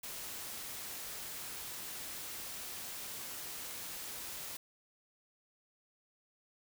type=noise; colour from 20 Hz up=white; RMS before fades=-44 dBFS; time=0.03-4.57 s; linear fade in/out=5 ms; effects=none